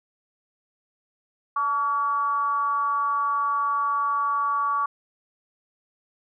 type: tone with frequency modulation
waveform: sine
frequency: 1137 Hz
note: C#6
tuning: 44 cents sharp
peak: -21 dBFS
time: 1.56-4.86 s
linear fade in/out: 5 ms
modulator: 261 Hz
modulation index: 0.48
effects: none